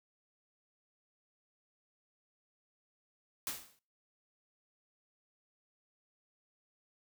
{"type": "noise with exponential decay", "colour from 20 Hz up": "white", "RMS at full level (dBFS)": -35, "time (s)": [3.47, 3.79], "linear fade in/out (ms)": 1, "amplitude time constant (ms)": 68, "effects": ["noise-tail reverb RT60 0.4 s tail -23 dB re dry"]}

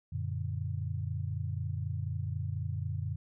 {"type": "chord", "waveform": "sine", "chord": "Gb augmented", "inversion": "none", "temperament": "equal", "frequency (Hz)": [92.5, 116.54, 146.83], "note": ["Gb2", "Bb2", "D3"], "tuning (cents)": [0, 0, 0], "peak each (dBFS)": [-35, -37, -38], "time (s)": [0.12, 3.16], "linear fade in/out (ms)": 10, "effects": []}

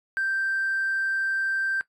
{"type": "tone", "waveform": "triangle", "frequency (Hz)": 1568, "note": "G6", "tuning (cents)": 0, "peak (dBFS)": -20, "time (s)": [0.17, 1.81], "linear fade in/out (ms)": 0, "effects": ["noise-tail reverb RT60 0.1 s tail -19 dB re dry", "tanh soft clip ceiling -20 dBFS"]}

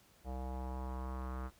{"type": "tone with low-pass filter sweep", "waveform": "square", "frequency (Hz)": 64.4, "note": "C2", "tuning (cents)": -27, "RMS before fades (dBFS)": -41, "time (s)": [0.24, 1.51], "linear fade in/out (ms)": 50, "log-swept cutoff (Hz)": [740, 1300], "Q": 3.5, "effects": ["pink hiss -66 dBFS RMS until 1.59 s"]}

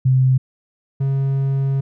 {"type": "tone pair in turn", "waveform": ["sine", "triangle"], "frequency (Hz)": [130, 136.34], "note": ["C3", "C#3"], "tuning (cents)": [-11, -28], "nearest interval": "minor second", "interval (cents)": 83, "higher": "second", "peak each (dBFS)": [-11, -14], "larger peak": "first", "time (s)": [[0.05, 0.38], [1, 1.81]], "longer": "second", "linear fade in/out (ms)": 10, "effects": []}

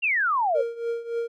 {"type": "exponential sweep", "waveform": "sine", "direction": "down", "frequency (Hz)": [2846, 502], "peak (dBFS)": -20, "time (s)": [0.02, 0.63], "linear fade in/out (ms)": 20}
{"type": "tone with tremolo", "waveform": "triangle", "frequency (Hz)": 466.2, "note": "A#4", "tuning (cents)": 0, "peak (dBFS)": -21, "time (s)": [0.54, 1.28], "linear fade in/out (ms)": 20, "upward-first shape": "triangle", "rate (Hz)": 3.5, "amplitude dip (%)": 85}
{"effects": []}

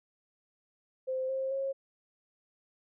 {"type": "tone with pitch steps", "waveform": "sine", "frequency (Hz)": [520, 530.9, 542.1], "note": ["C5", "C5", "C#5"], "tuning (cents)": [-11, 25, -39], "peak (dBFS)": -30, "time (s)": [1.07, 1.73], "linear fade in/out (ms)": 20, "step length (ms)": 220, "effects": []}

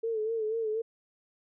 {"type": "tone with vibrato", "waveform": "sine", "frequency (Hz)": 443.3, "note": "A4", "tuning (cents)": 13, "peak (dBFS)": -28, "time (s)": [0.03, 0.82], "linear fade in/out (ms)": 10, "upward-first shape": "sine", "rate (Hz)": 4.1, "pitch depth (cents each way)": 62, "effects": []}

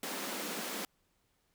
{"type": "high-pass noise", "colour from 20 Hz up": "pink", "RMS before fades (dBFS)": -39, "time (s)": [0.03, 0.85], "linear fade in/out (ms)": 2, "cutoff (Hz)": 180, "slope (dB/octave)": 96, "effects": ["pink hiss -75 dBFS RMS until 1.54 s"]}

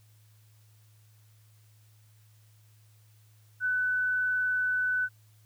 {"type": "tone with frequency modulation", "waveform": "sine", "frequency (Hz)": 1500, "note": "F#6", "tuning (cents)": 23, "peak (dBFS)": -25, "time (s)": [3.6, 5.09], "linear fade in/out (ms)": 50, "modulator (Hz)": 21.1, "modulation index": 0.31, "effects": ["added 107 Hz sine -57 dBFS peak until 5.45 s", "white hiss -67 dBFS RMS until 5.45 s"]}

